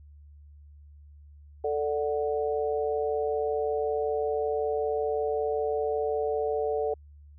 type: chord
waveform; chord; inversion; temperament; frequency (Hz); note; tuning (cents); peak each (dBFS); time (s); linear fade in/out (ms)
sine; D major; second; equal with one note detuned; 442 / 587.3 / 740; A4 / D5 / F#5; +8 / 0 / 0; -27 / -32 / -33; 1.64-6.94; 5
effects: added 73 Hz sine -48 dBFS peak until 7.38 s